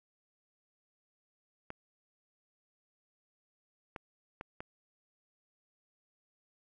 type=clicks; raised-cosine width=0.5 ms; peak=-26 dBFS; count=4; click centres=1.704 / 3.962 / 4.411 / 4.605 s; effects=none